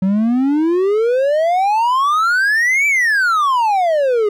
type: exponential two-way sweep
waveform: triangle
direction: up then down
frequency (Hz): 185 to 2343 to 404.4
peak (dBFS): -10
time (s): 0.02-4.29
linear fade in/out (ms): 5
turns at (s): 2.87
effects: none